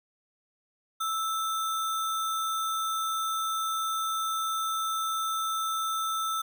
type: tone with sample-and-hold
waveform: sine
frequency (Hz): 1318.5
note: E6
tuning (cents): 0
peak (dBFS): -27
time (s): 1-6.42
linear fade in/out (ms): 10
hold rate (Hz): 4900
effects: none